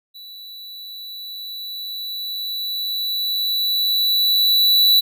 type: tone with level ramp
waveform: square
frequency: 3951 Hz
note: B7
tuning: in tune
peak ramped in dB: -37 to -11 dBFS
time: 0.14-5.01 s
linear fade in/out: 20 ms
effects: none